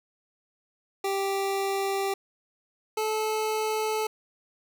25% pulse tone pair in turn, 392 / 434 Hz, G4 / A4, 0 / -24 cents, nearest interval major second, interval 176 cents, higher second, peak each -22 dBFS, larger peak neither, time 1.04-2.14 / 2.97-4.07 s, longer neither, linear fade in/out 5 ms, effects none

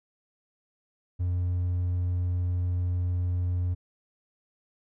triangle tone, 89.3 Hz, F2, 39 cents sharp, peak -22 dBFS, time 1.19-3.75 s, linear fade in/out 20 ms, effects tanh soft clip ceiling -18 dBFS

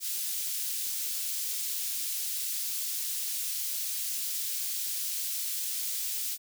white high-pass noise, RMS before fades -33 dBFS, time 0-6.38 s, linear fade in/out 50 ms, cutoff 3800 Hz, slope 12 dB/octave, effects none

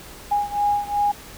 sine beating tone pair, 820 / 822.7 Hz, G#5 / G#5, -22 / -17 cents, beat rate 2.7 Hz, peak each -21 / -23 dBFS, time 0.31-1.12 s, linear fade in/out 10 ms, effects added 60 Hz sine -49 dBFS peak until 1.37 s + pink hiss -41 dBFS RMS until 1.37 s

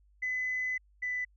sine tone pair in turn, 2013 / 1993.3 Hz, B6 / B6, +33 / +16 cents, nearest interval unison, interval 17 cents, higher first, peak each -29 / -30 dBFS, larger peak first, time 0.22-0.78 / 1.02-1.25 s, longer first, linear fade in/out 10 ms, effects tanh soft clip ceiling -25 dBFS + added 50 Hz sine -61 dBFS peak until 1.36 s

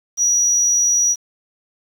sine tone, 5810 Hz, F#8, 32 cents flat, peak -11 dBFS, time 0.17-1.16 s, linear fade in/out 50 ms, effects tanh soft clip ceiling -11 dBFS + 7-bit

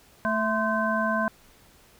harmonic tone with a mistuned harmonic, 220 Hz, A3, in tune, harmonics 1 / 3 / 5 / 7, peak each -28 / -28 / -28 / -28 dBFS, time 0.25-1.28 s, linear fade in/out 0 ms, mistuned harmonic 5, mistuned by -100 cents, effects pink hiss -56 dBFS RMS until 1.99 s

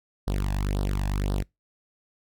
sawtooth tone with flanger, 49 Hz, G1, in tune, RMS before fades -26 dBFS, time 0.27-1.43 s, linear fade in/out 10 ms, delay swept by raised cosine 0.21 to 1.17 ms, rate 1.9 Hz, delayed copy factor +0.9, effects noise-tail reverb RT60 0.2 s tail -26 dB re dry

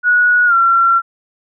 sine tone with pitch glide, 1461 to 1363.2 Hz, F#6 to F6, -22 to -42 cents, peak -8 dBFS, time 0.03-1.02 s, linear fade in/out 50 ms, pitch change -120 cents, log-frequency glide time 0.46-0.54 s, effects none

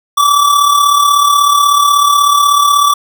square tone with amplitude modulation, 1156 Hz, D6, 28 cents flat, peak -5 dBFS, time 0.17-2.94 s, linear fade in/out 10 ms, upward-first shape sine, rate 36.3 Hz, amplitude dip 50%, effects none

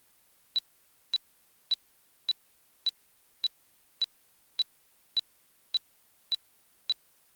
sine tone bursts, 3949 Hz, B7, 1 cent flat, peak -21 dBFS, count 12, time 0.56-6.922 s, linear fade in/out 0 ms, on 26 ms, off 550 ms, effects white hiss -64 dBFS RMS until 7.35 s + Opus 32 kbps

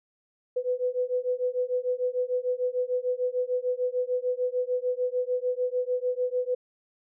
sine beating tone pair, 496.2 / 502.9 Hz, B4 / B4, +8 / +31 cents, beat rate 6.7 Hz, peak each -28 dBFS, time 0.56-6.55 s, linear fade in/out 10 ms, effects none

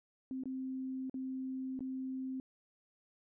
sine tone with dropouts, 261.6 Hz, C4, in tune, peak -37 dBFS, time 0.31-2.4 s, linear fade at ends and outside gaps 1 ms, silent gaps 0.436-0.456 / 1.097-1.142 / 1.792-1.806 s, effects none

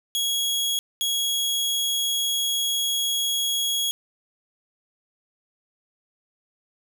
sawtooth tone pair in turn, 3322 / 3322 Hz, G#7 / G#7, 0 / 0 cents, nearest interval unison, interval 0 cents, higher neither, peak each -19 dBFS, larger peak neither, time 0.15-0.79 / 1.01-3.91 s, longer second, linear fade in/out 0 ms, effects none

